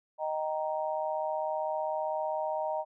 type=chord; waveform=sine; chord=Eb major; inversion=none; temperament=just; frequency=622.3 / 777.8 / 933.4 Hz; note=Eb5 / G5 / Bb5; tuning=0 / -14 / +2 cents; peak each=-32 / -36 / -35 dBFS; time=0.18-2.85 s; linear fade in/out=50 ms; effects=none